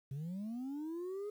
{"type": "linear sweep", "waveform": "sine", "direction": "up", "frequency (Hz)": [130, 422.2], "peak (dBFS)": -36, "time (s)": [0.11, 1.3], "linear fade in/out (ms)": 5, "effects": ["tanh soft clip ceiling -38 dBFS", "11-bit"]}